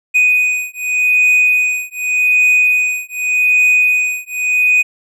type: beating tone pair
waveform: triangle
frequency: 2489 / 2489.85 Hz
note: D#7 / D#7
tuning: 0 / +1 cents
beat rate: 0.85 Hz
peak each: -12 dBFS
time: 0.14-4.83 s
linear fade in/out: 20 ms
effects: none